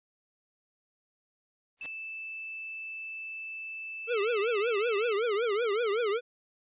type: noise with exponential growth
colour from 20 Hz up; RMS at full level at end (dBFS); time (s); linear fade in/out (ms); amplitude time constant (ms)
white; -38; 1.77-1.86; 1; 19
type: tone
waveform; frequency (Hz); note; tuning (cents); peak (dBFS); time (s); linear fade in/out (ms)
sine; 2637; E7; 0; -37; 1.81-5.13; 2
type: tone with vibrato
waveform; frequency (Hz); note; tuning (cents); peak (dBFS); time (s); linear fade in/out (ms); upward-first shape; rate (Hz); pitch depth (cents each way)
square; 439.3; A4; -3; -27; 4.07-6.21; 50; triangle; 5.3; 220
effects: resampled to 8000 Hz